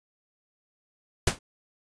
pink noise with exponential decay, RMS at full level -18 dBFS, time 1.27-1.39 s, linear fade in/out 5 ms, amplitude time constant 26 ms, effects resampled to 22050 Hz

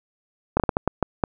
slowing click train, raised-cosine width 1 ms, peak -5 dBFS, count 8, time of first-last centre 0.57-1.238 s, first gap 28 ms, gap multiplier 1.4, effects none

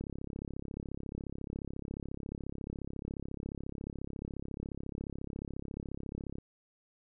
click train, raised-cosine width 3 ms, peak -27 dBFS, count 219, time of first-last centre 0.01-6.384 s, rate 34.2 Hz, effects none

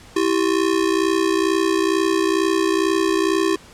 square ring-modulated tone, 358.6 Hz, F4, 46 cents sharp, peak -14 dBFS, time 0.16-3.56 s, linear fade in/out 5 ms, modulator 31.1 Hz, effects pink hiss -45 dBFS RMS until 3.73 s + low-pass 9000 Hz 12 dB/octave

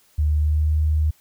sine tone with pitch glide, 75.3 to 76.93 Hz, D2 to D#2, +44 to -19 cents, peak -16 dBFS, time 0.18-1.11 s, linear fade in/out 10 ms, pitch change +37 cents, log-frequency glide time 0.33-0.69 s, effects white hiss -58 dBFS RMS until 1.2 s

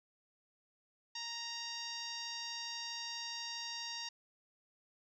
10% pulse tone with low-pass filter, 932.3 Hz, A#5, in tune, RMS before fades -43 dBFS, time 1.15-4.09 s, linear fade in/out 5 ms, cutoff 5400 Hz, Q 3.4, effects none

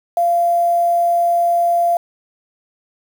sine tone with quantisation, 690 Hz, F5, 21 cents flat, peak -12 dBFS, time 0.17-1.97 s, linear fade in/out 2 ms, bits 6, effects none

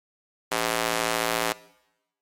square tone with high-pass filter, 57 Hz, A#1, 38 cents flat, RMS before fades -26 dBFS, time 0.51-1.53 s, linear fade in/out 10 ms, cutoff 560 Hz, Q 0.63, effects noise-tail reverb RT60 0.9 s tail -20 dB re dry + MP3 64 kbps

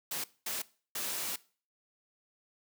white noise bursts at uneven times, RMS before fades -36 dBFS, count 3, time 0.11-0.24 / 0.46-0.62 / 0.95-1.36 s, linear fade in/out 5 ms, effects noise-tail reverb RT60 0.4 s tail -20 dB re dry + high-pass 150 Hz 12 dB/octave

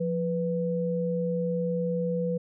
sine tone pair together, 174.61 / 493.9 Hz, F3 / B4, 0 / 0 cents, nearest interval octave + tritone, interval 1800 cents, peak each -28 dBFS, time 0-2.38 s, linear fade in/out 10 ms, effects none

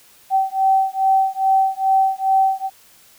sine beating tone pair, 769 / 771.4 Hz, G5 / G5, -33 / -28 cents, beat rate 2.4 Hz, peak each -17 dBFS, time 0.3-2.7 s, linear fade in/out 50 ms, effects white hiss -50 dBFS RMS until 3.18 s

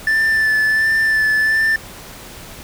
triangle tone with vibrato, 1760 Hz, A6, in tune, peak -11 dBFS, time 0.07-1.76 s, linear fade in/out 2 ms, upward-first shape sine, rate 1.4 Hz, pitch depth 21 cents each way, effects pink hiss -36 dBFS RMS until 2.63 s

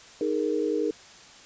sine chord, D# suspended fourth, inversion none, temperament equal, 311.1 / 415.3 / 466.2 Hz, D#4 / G#4 / A#4, 0 / 0 / 0 cents, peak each -28 dBFS, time 0.21-0.91 s, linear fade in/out 2 ms, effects white hiss -49 dBFS RMS until 1.45 s + resampled to 16000 Hz

